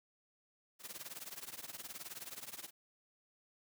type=noise with tremolo; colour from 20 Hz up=white; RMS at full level=-44 dBFS; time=0.79-2.71 s; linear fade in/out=50 ms; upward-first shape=triangle; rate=19 Hz; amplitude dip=95%; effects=high-pass 100 Hz 12 dB/octave